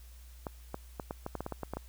clicks, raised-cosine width 1 ms, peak -22 dBFS, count 12, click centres 0.468 / 0.744 / 0.998 / 1.109 / 1.264 / 1.353 / 1.406 / 1.464 / 1.523 / 1.633 / 1.736 / 1.77 s, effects added 60 Hz sine -49 dBFS peak until 1.88 s + white hiss -61 dBFS RMS until 1.88 s

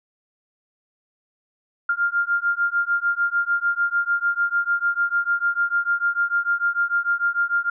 sine beating tone pair, 1396.9 / 1403.6 Hz, F6 / F6, 0 / +8 cents, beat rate 6.7 Hz, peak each -22 dBFS, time 1.89-7.7 s, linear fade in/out 5 ms, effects none

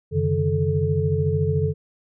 sine tone cluster, 92.9 / 141.3 / 155 / 435.1 Hz, F#2 / C#3 / D#3 / A4, +7 / +34 / -6 / -19 cents, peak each -24 dBFS, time 0.11-1.74 s, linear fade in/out 50 ms, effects none

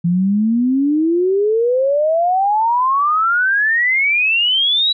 sine exponential sweep, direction up, 168.2 to 3947 Hz, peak -12 dBFS, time 0.04-4.93 s, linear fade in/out 10 ms, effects none

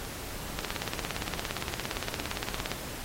two click trains, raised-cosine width 0.2 ms, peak -13 / -24 dBFS, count 38 / 5, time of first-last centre 0.59-2.716 / 0.05-2.582 s, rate 17.4 / 1.58 Hz, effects pink hiss -40 dBFS RMS until 3.04 s + AAC 48 kbps

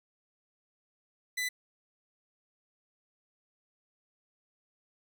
sawtooth tone, 1999 Hz, B6, 20 cents sharp, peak -27 dBFS, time 1.37-1.49 s, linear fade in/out 10 ms, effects none

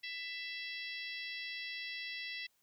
harmonic tone, 664 Hz, E5, 12 cents sharp, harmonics 3 / 4 / 5 / 6 / 7 / 8, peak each -44 / -46 / -48 / -50 / -51 / -52 dBFS, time 0.03-2.47 s, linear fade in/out 10 ms, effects white hiss -75 dBFS RMS until 2.62 s

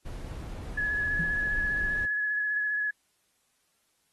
brown noise, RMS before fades -37 dBFS, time 0.05-2.06 s, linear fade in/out 10 ms
sine tone with vibrato, 1694 Hz, G#6, 34 cents sharp, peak -26 dBFS, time 0.77-2.91 s, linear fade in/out 10 ms, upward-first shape square, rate 15 Hz, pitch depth 15 cents each way
sine tone with exponential decay, 164.81 Hz, E3, in tune, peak -27 dBFS, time 1.19-1.42 s, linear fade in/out 5 ms, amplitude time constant 48 ms
effects white hiss -72 dBFS RMS until 4.12 s + AAC 32 kbps

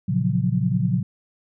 sine chord, Gb major seventh, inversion first, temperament equal, 116.54 / 138.59 / 174.61 / 185 Hz, Bb2 / Db3 / F3 / Gb3, 0 / 0 / 0 / 0 cents, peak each -24 dBFS, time 0.08-1.03 s, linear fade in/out 10 ms, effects none

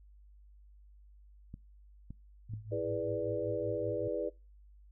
clicks, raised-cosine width 5 ms, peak -32 dBFS, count 3, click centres 1.541 / 2.106 / 2.537 s
sine tone with tremolo, 107.7 Hz, A2, 37 cents flat, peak -37 dBFS, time 2.49-4.08 s, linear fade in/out 5 ms, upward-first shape triangle, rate 5.2 Hz, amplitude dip 85%
sine chord, E dominant seventh, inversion none, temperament equal, 329.6 / 415.3 / 493.9 / 587.3 Hz, E4 / G#4 / B4 / D5, 0 / 0 / 0 / 0 cents, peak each -40 / -38 / -36 / -37 dBFS, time 2.71-4.3 s, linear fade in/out 20 ms
effects noise-tail reverb RT60 0.3 s tail -25 dB re dry + added 50 Hz sine -55 dBFS peak until 4.91 s

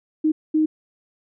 sine tone bursts at uneven times, 311.1 Hz, D#4, in tune, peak -15 dBFS, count 2, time 0.24-0.32 / 0.54-0.66 s, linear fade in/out 10 ms, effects none

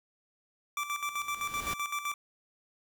25% pulse tone with tremolo, 1168 Hz, D6, 10 cents flat, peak -27 dBFS, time 0.77-2.14 s, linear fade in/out 2 ms, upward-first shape square, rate 7.8 Hz, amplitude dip 65%
pink noise with exponential growth, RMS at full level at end -37 dBFS, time 0.95-1.74 s, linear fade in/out 5 ms, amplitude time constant 170 ms
effects none

